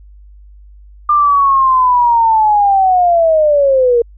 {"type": "linear sweep", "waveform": "sine", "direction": "down", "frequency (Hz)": [1200, 463.6], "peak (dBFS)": -7, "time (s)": [1.09, 4.02], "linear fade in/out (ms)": 5, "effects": ["added 50 Hz sine -36 dBFS peak until 4.17 s"]}